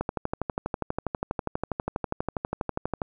click train, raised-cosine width 1 ms, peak -13 dBFS, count 38, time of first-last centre 0.01-3.018 s, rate 12.3 Hz, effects none

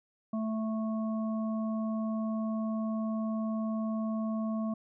harmonic tone, 220 Hz, A3, in tune, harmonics 1 / 3 / 5, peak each -30 / -40 / -44 dBFS, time 0.33-4.74 s, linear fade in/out 5 ms, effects none

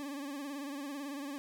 40% pulse tone with vibrato, 281.9 Hz, C#4, 29 cents sharp, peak -38 dBFS, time 0-1.38 s, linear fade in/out 0 ms, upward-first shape sine, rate 18 Hz, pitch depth 75 cents each way, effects none

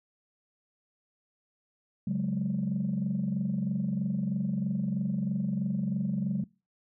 sine chord, C# suspended fourth, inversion none, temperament just, 138.59 / 184.79 / 207.9 Hz, C#3 / F#3 / G#3, 0 / -2 / +2 cents, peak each -33 / -29 / -30 dBFS, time 2.07-6.44 s, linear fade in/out 5 ms, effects noise-tail reverb RT60 0.3 s tail -23 dB re dry + tanh soft clip ceiling -21 dBFS

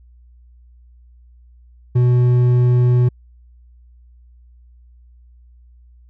triangle tone with hard clipping, 123.3 Hz, B2, 2 cents flat, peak -12 dBFS, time 1.95-3.09 s, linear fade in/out 10 ms, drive 9 dB, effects added 60 Hz sine -44 dBFS peak until 6.09 s

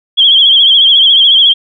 sine tone with vibrato, 3245 Hz, G#7, 41 cents flat, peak -3 dBFS, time 0.17-1.54 s, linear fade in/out 20 ms, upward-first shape sine, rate 14 Hz, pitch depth 72 cents each way, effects none

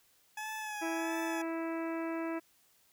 20% pulse tone with vibrato, 849 Hz, G#5, 38 cents sharp, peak -33 dBFS, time 0.37-1.42 s, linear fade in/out 5 ms, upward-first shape sine, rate 1.5 Hz, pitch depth 42 cents each way
harmonic tone, 328.5 Hz, E4, 6 cents flat, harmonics 1 / 2 / 3 / 4 / 5 / 6 / 7 / 8, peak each -35 / -41 / -45 / -47 / -49 / -51 / -52 / -53 dBFS, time 0.81-2.4 s, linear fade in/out 20 ms
effects white hiss -68 dBFS RMS until 2.92 s

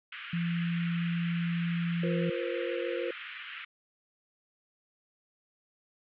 white band-pass noise, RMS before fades -43 dBFS, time 0.12-3.65 s, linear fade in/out 5 ms, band 1300 to 3000 Hz, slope 48 dB/octave
sine tone, 170.6 Hz, F3, 40 cents flat, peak -28 dBFS, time 0.33-2.3 s, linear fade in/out 5 ms
sine chord, F suspended fourth, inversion none, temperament equal with one note detuned, 349.2 / 476.8 / 523.3 Hz, F4 / Bb4 / C5, 0 / +39 / 0 cents, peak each -35 dBFS, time 2.03-3.11 s, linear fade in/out 5 ms
effects none

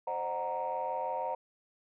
sine chord, C half-diminished seventh, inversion none, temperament equal with one note detuned, 523.3 / 609.4 / 740 / 932.3 Hz, C5 / Eb5 / Gb5 / Bb5, 0 / -36 / 0 / 0 cents, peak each -37 / -39 / -37 / -34 dBFS, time 0.07-1.35 s, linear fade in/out 5 ms, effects tanh soft clip ceiling -25 dBFS

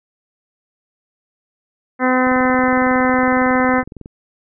harmonic tone, 255.2 Hz, C4, 43 cents flat, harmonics 1 / 2 / 3 / 4 / 5 / 6 / 7 / 8, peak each -16 / -19 / -21 / -22 / -23 / -24 / -24 / -25 dBFS, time 1.99-3.84 s, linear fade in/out 50 ms
click train, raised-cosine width 3 ms, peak -21 dBFS, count 40, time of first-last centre 2.27-4.059 s, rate 21.8 Hz
effects none

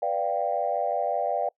sine chord, G dominant seventh, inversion first, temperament equal, 493.9 / 587.3 / 698.5 / 784 Hz, B4 / D5 / F5 / G5, 0 / 0 / 0 / 0 cents, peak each -32 / -28 / -28 / -29 dBFS, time 0.02-1.49 s, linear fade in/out 5 ms, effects noise-tail reverb RT60 0.1 s tail -25 dB re dry + tanh soft clip ceiling -13 dBFS

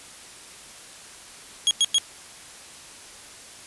sawtooth tone bursts, 3296 Hz, G#7, 14 cents flat, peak -13 dBFS, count 3, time 1.67-1.983 s, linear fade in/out 0 ms, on 39 ms, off 98 ms, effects white hiss -44 dBFS RMS until 3.66 s + resampled to 24000 Hz

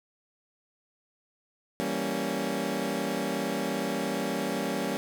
20% pulse chord, E diminished seventh, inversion none, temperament equal with one note detuned, 164.81 / 196 / 233.1 / 278.3 Hz, E3 / G3 / Bb3 / Db4, 0 / 0 / 0 / +7 cents, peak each -34 / -28 / -29 / -28 dBFS, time 1.8-4.97 s, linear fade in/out 0 ms, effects none

